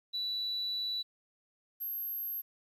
sine tone pair in turn, 3951 / 12544 Hz, B7 / G9, 0 / 0 cents, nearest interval octave + minor sixth, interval 2000 cents, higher second, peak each -31 / -34 dBFS, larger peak first, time 0.13-1.03 / 1.8-2.42 s, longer first, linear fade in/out 20 ms, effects tanh soft clip ceiling -29 dBFS + 11-bit

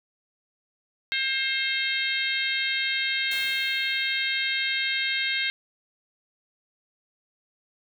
harmonic tone, 532 Hz, C5, 29 cents sharp, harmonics 3 / 4 / 5 / 6 / 7 / 8, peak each -31 / -28 / -33 / -32 / -32 / -35 dBFS, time 1.12-5.5 s, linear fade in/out 0 ms
white noise with exponential decay, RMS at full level -38 dBFS, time 3.31-4.79 s, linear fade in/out 5 ms, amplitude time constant 320 ms
effects none

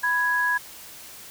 sine tone pair together, 989 / 1663.3 Hz, B5 / G#6, +2 / +2 cents, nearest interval major sixth, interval 900 cents, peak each -26 / -21 dBFS, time 0.03-0.58 s, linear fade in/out 10 ms, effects white hiss -43 dBFS RMS until 1.3 s

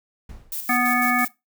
brown noise with exponential decay, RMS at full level -34 dBFS, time 0.29-0.71 s, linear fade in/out 5 ms, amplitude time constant 91 ms
violet noise with tremolo, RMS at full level -29 dBFS, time 0.52-1.28 s, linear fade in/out 2 ms, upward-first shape square, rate 6 Hz, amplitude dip 50%
harmonic tone, 246.9 Hz, B3, in tune, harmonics 1 / 3 / 5 / 7 / 9, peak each -24 / -24 / -24 / -24 / -24 dBFS, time 0.69-1.25 s, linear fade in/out 5 ms
effects noise-tail reverb RT60 0.2 s tail -19 dB re dry

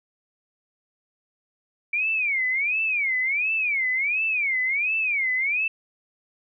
sine tone with vibrato, 2307 Hz, D7, 31 cents flat, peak -21 dBFS, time 1.93-5.68 s, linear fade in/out 5 ms, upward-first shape sine, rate 1.4 Hz, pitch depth 240 cents each way, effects none

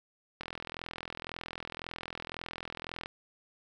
click train, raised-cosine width 0.3 ms, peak -22 dBFS, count 112, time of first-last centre 0.41-3.059 s, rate 41.9 Hz, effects none

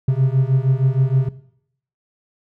triangle beating tone pair, 129.2 / 135.6 Hz, C3 / C#3, -21 / -38 cents, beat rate 6.4 Hz, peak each -15 dBFS, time 0.08-1.29 s, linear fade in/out 5 ms, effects noise-tail reverb RT60 0.7 s tail -17 dB re dry

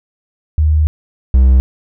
sine / triangle tone pair in turn, 76.8 / 64.58 Hz, D#2 / C2, -22 / -22 cents, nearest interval minor third, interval 300 cents, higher first, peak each -8 / -3 dBFS, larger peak second, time 0.58-0.87 / 1.34-1.6 s, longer first, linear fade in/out 0 ms, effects none

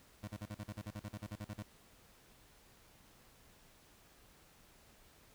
25% pulse tone bursts, 103.83 Hz, G#2, in tune, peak -38 dBFS, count 16, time 0.23-1.627 s, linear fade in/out 5 ms, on 47 ms, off 43 ms, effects pink hiss -64 dBFS RMS until 5.34 s

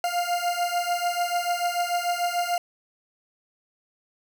40% pulse beating tone pair, 698.5 / 705.3 Hz, F5 / F5, 0 / +17 cents, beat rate 6.8 Hz, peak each -26 dBFS, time 0.04-2.58 s, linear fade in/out 2 ms, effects none

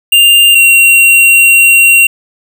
square tone pair in turn, 2794 / 2748 Hz, F7 / F7, 0 / -29 cents, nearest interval unison, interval 29 cents, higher first, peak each -3 dBFS, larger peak neither, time 0.12-0.55 / 0.55-2.07 s, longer second, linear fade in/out 5 ms, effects none

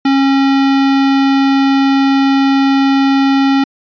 square tone, 272.7 Hz, C#4, 28 cents flat, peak -9 dBFS, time 0.05-3.64 s, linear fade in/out 5 ms, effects resampled to 11025 Hz

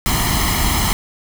pink noise with comb filter, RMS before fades -17 dBFS, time 0.06-0.93 s, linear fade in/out 0 ms, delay 0.97 ms, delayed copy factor +0.75, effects none

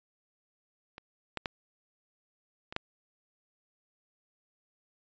clicks, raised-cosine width 0.3 ms, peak -28 / -17 / -16 / -25 / -14 dBFS, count 5, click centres 0.981 / 1.373 / 1.458 / 2.725 / 2.764 s, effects resampled to 16000 Hz

